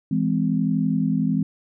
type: chord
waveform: sine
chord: E augmented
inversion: none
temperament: just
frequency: 164.81 / 206 / 257.5 Hz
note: E3 / G#3 / B#3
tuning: 0 / -14 / -28 cents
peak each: -23 dBFS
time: 0.11-1.43 s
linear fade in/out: 5 ms
effects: none